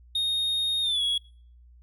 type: tone with pitch glide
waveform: triangle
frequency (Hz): 3710 to 3344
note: A#7 to G#7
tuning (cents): -9 to +11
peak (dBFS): -22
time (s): 0.15-1.18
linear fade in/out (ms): 5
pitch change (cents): -180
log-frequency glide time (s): 0.82-1.02
effects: noise-tail reverb RT60 0.5 s tail -24 dB re dry + added 60 Hz sine -50 dBFS peak until 1.82 s